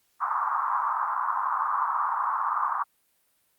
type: band-pass noise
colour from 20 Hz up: white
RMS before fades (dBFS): -27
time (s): 0.2-2.84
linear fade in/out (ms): 20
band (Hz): 940 to 1200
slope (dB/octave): 48
effects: white hiss -69 dBFS RMS until 3.58 s + Opus 48 kbps